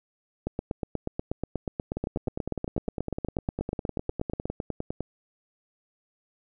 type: two click trains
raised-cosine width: 2 ms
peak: -17 / -15 dBFS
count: 31 / 34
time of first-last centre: 1.97-5.006 / 0.47-4.456 s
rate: 9.88 / 8.28 Hz
effects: none